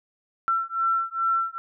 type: beating tone pair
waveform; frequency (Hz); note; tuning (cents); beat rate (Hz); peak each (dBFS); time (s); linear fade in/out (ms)
sine; 1346 / 1348.4; E6 / E6; +36 / +39; 2.4; -25; 0.48-1.58; 0
effects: none